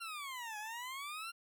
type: exponential two-way sweep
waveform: 20% pulse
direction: down then up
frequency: 1396.9 to 830.6 to 1396.9 Hz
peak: -37 dBFS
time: 0-1.32 s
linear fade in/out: 20 ms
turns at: 0.58 s
effects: none